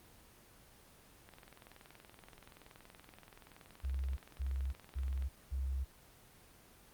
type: click train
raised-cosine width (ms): 0.3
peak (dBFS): -38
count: 84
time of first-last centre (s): 1.29-5.224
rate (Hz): 21.1
type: tone bursts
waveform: sine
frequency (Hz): 66.5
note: C2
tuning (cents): +29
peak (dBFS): -34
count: 4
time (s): 3.83-5.85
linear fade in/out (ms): 20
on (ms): 340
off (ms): 220
effects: pink hiss -61 dBFS RMS until 6.93 s + Opus 24 kbps